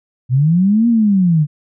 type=linear two-way sweep; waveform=sine; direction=up then down; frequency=119.6 to 238.8 to 143.5 Hz; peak=-9 dBFS; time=0.29-1.47 s; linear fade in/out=50 ms; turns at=0.88 s; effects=none